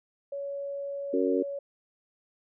sine tone, 561 Hz, C#5, 21 cents sharp, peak -32 dBFS, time 0.32-1.59 s, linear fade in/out 5 ms
harmonic tone, 92.5 Hz, F#2, in tune, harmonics 3 / 4 / 5, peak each -28 / -28 / -28 dBFS, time 1.13-1.43 s, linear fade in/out 10 ms
effects none

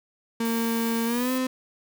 35% pulse tone with pitch glide, 229.3 to 257.4 Hz, A#3 to C4, -28 to -28 cents, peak -22 dBFS, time 0.4-1.47 s, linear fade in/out 5 ms, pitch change +200 cents, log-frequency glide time 1.05-1.32 s
violet noise, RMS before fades -36 dBFS, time 0.45-1.38 s, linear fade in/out 2 ms
effects none

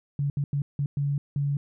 sine tone bursts at uneven times, 142.1 Hz, C#3, 43 cents sharp, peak -23 dBFS, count 6, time 0.19-0.3 / 0.37-0.44 / 0.53-0.62 / 0.79-0.86 / 0.97-1.18 / 1.36-1.57 s, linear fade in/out 2 ms, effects none

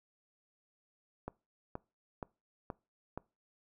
click train, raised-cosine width 1 ms, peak -25 dBFS, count 5, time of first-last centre 1.28-3.176 s, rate 2.11 Hz, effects noise-tail reverb RT60 0.3 s tail -23 dB re dry

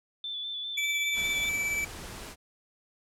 sine tone with vibrato, 3500 Hz, A7, 10 cents flat, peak -33 dBFS, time 0.24-1.49 s, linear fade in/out 2 ms, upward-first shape square, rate 5 Hz, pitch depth 22 cents each way
square tone with tremolo, 2314 Hz, D7, 26 cents flat, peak -27 dBFS, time 0.77-1.85 s, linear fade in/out 10 ms, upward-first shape sine, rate 17 Hz, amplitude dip 30%
pink noise, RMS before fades -42 dBFS, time 1.13-2.36 s, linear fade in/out 50 ms
effects low-pass 12000 Hz 12 dB/octave

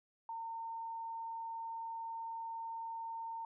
sine tone, 911 Hz, A#5, 40 cents flat, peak -40 dBFS, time 0.29-3.45 s, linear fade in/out 2 ms, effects none

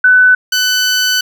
sine / 15% pulse tone pair in turn, 1500 / 1500 Hz, F#6 / F#6, +23 / +23 cents, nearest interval unison, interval 0 cents, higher neither, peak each -4 dBFS, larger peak neither, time 0.04-0.35 / 0.52-1.21 s, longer second, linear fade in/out 5 ms, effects none

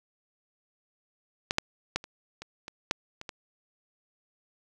clicks, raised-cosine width 0.2 ms, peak -9 / -6 / -10 / -26 / -23 / -22 / -8 / -23 / -20 dBFS, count 9, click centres 1.509 / 1.584 / 1.96 / 2.041 / 2.42 / 2.681 / 2.911 / 3.214 / 3.292 s, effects none

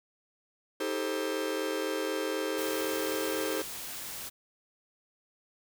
45% pulse chord, A half-diminished seventh, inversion second, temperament just, 316.8 / 396 / 440 / 528 Hz, Eb4 / G4 / A4 / C5, +31 / +18 / 0 / +16 cents, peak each -36 dBFS, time 0.8-3.62 s, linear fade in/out 5 ms
white noise, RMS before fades -40 dBFS, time 2.57-4.3 s, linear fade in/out 20 ms
effects none

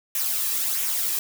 blue noise with flanger, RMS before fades -25 dBFS, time 0.15-1.19 s, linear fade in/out 2 ms, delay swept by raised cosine 0.21 to 1.41 ms, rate 1.5 Hz, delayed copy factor -0.5, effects none

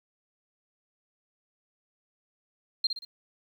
sine tone with echo, 4186 Hz, C8, in tune, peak -21 dBFS, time 2.84-2.87 s, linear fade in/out 5 ms, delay 60 ms, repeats 3, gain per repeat -7 dB, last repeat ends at 3.05 s, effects 10-bit

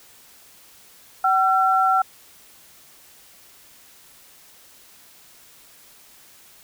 sine tone pair together, 760.7 / 1354 Hz, F#5 / E6, +48 / +46 cents, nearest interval minor seventh, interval 998 cents, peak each -18 dBFS, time 1.24-2.02 s, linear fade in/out 5 ms, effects white hiss -50 dBFS RMS until 6.63 s

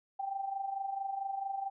sine tone with amplitude modulation, 784 Hz, G5, in tune, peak -31 dBFS, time 0.19-1.7 s, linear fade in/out 10 ms, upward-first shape sine, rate 24.5 Hz, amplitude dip 65%, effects none

